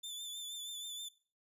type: tone with vibrato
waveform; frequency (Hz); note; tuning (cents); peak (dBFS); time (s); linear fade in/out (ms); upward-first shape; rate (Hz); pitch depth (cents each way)
sawtooth; 3520; A7; 0; -39; 0.03-1.09; 10; sine; 6.3; 36
effects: noise-tail reverb RT60 0.4 s tail -18 dB re dry + resampled to 32000 Hz